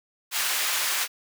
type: high-pass noise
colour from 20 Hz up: pink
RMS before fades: -26 dBFS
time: 0.31-1.08 s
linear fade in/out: 50 ms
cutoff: 1400 Hz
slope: 12 dB/octave
effects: none